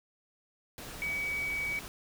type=tone in noise; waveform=sine; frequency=2270 Hz; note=C#7; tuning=41 cents sharp; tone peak=-31 dBFS; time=1.02-1.79 s; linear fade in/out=0 ms; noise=pink; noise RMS=-44 dBFS; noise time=0.78-1.88 s; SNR=+10 dB; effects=none